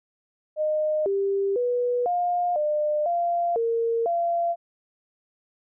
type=tone with pitch steps; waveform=sine; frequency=614 / 394.8 / 489.1 / 708 / 601 / 691 / 460.6 / 685 Hz; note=D#5 / G4 / B4 / F5 / D5 / F5 / A#4 / F5; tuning=-23 / +12 / -17 / +23 / +40 / -19 / -21 / -34 cents; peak=-21 dBFS; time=0.56-4.56 s; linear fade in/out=50 ms; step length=500 ms; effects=none